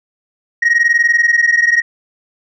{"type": "tone pair together", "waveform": "sine", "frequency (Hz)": [1871, 1891.6], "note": ["A#6", "A#6"], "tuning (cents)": [6, 25], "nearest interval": "unison", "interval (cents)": 19, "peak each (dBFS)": -10, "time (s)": [0.62, 1.82], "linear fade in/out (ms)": 10, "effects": ["tanh soft clip ceiling -6 dBFS"]}